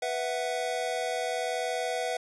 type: chord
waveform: square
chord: B suspended fourth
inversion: none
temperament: equal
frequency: 493.9 / 659.3 / 740 Hz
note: B4 / E5 / F#5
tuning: 0 / 0 / 0 cents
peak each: -34 dBFS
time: 0.02-2.17 s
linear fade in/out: 5 ms
effects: resampled to 24000 Hz + 11-bit